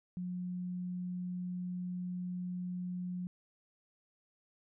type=tone; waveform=sine; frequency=180 Hz; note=F#3; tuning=47 cents flat; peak=-36 dBFS; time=0.17-3.27 s; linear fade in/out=0 ms; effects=none